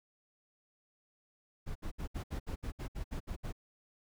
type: noise bursts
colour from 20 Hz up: brown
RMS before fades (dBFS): -38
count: 12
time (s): 1.66-3.526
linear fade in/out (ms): 20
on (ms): 95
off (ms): 66
effects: none